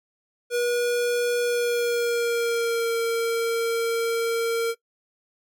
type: tone with pitch glide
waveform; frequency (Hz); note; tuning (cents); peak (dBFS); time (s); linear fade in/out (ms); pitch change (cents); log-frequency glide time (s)
square; 482.4 to 460.6; B4 to A#4; -41 to -21; -22; 0.5-4.75; 50; -80; 1.42-2.96
effects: noise-tail reverb RT60 0.1 s tail -19 dB re dry